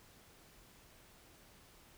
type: silence
effects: pink hiss -62 dBFS RMS until 1.97 s